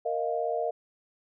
sine chord, Bb suspended fourth, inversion none, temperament equal, 466.2 / 622.3 / 698.5 Hz, Bb4 / Eb5 / F5, 0 / 0 / 0 cents, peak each -31 dBFS, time 0.05-0.71 s, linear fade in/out 10 ms, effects none

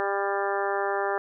harmonic tone with a mistuned harmonic, 198.9 Hz, G3, 25 cents sharp, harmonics 2 / 3 / 4 / 5 / 6 / 7 / 8 / 9, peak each -29 / -32 / -30 / -35 / -34 / -36 / -37 / -36 dBFS, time 0-1.18 s, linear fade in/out 0 ms, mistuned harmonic 9, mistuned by -25 cents, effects none

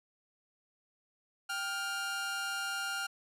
sawtooth tone pair together, 784 / 1405 Hz, G5 / F6, 0 / +10 cents, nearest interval minor seventh, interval 1010 cents, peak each -38 / -31 dBFS, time 1.49-3.07 s, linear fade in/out 10 ms, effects low-pass 12000 Hz 12 dB/octave

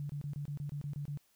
sine tone bursts, 144.5 Hz, D3, 28 cents flat, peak -36 dBFS, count 10, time 0-1.174 s, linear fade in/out 0 ms, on 94 ms, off 26 ms, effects white hiss -71 dBFS RMS until 1.35 s

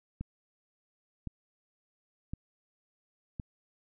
click train, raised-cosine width 5 ms, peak -24 dBFS, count 4, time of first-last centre 0.21-3.398 s, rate 0.941 Hz, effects none

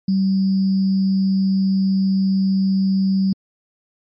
sine tone with sample-and-hold, 192.4 Hz, G3, 32 cents flat, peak -14 dBFS, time 0.08-3.33 s, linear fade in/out 5 ms, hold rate 4900 Hz, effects MP3 32 kbps

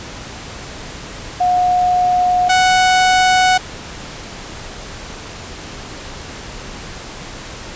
sine / sawtooth tone pair in turn, 723 / 740.8 Hz, F#5 / F#5, -40 / +2 cents, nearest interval unison, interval 42 cents, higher second, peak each -11 / -6 dBFS, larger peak second, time 1.4-2.49 / 2.49-3.58 s, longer neither, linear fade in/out 10 ms, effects pink hiss -31 dBFS RMS until 7.75 s + resampled to 16000 Hz

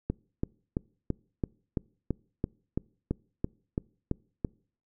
click train, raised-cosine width 3 ms, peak -15 dBFS, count 14, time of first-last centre 0.1-4.448 s, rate 2.99 Hz, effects noise-tail reverb RT60 0.5 s tail -26 dB re dry

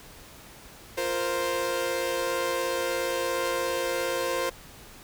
sawtooth chord, F suspended fourth, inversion none, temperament equal, 349.2 / 466.2 / 523.3 Hz, F4 / Bb4 / C5, 0 / 0 / 0 cents, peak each -30 / -29 / -24 dBFS, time 0.97-4.5 s, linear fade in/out 10 ms, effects pink hiss -48 dBFS RMS until 5.03 s

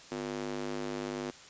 square tone with high-pass filter, 50.5 Hz, G#1, 48 cents flat, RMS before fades -37 dBFS, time 0.11-1.31 s, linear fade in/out 10 ms, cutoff 300 Hz, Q 2, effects white hiss -52 dBFS RMS until 1.49 s + resampled to 16000 Hz

